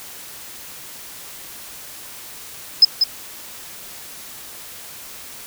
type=tone with echo; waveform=sine; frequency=5100 Hz; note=D#8; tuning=42 cents sharp; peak=-4 dBFS; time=2.82-2.85 s; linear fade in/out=5 ms; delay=190 ms; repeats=1; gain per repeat=-7 dB; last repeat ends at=3.04 s; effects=white hiss -37 dBFS RMS until 5.46 s